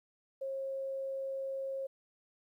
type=tone; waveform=sine; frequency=539 Hz; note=C#5; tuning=49 cents flat; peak=-35 dBFS; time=0.41-1.87 s; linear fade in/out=10 ms; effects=12-bit